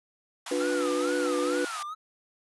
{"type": "band-pass noise", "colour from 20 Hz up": "pink", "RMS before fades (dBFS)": -39, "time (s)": [0.46, 1.83], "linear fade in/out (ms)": 5, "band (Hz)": [660, 11000], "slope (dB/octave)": 96}
{"type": "chord", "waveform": "sine", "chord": "B diminished", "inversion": "first", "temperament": "equal with one note detuned", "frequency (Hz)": [293.7, 357.2, 493.9], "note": ["D4", "F4", "B4"], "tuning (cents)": [0, 39, 0], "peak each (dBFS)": [-30, -31, -28], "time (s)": [0.51, 1.65], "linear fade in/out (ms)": 5}
{"type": "tone with vibrato", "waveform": "triangle", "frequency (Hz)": 1323, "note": "E6", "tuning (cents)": 6, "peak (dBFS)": -32, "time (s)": [0.59, 1.95], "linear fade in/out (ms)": 20, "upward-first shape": "sine", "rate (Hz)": 2.2, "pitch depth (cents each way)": 190}
{"effects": []}